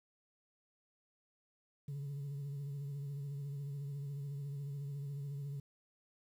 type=tone with vibrato; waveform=sine; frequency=141.3 Hz; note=C#3; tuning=34 cents sharp; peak=-37 dBFS; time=1.88-5.6 s; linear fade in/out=5 ms; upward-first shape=sine; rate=14 Hz; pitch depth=43 cents each way; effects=tanh soft clip ceiling -38 dBFS + 11-bit